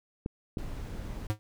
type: clicks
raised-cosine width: 3 ms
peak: -19 dBFS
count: 2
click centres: 0.261 / 0.572 s
type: noise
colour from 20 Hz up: brown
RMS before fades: -38 dBFS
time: 0.58-1.27 s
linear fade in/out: 5 ms
type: tone with exponential decay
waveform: square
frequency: 106.4 Hz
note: G#2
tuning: 42 cents sharp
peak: -23 dBFS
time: 1.3-1.39 s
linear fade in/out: 0 ms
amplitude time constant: 19 ms
effects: none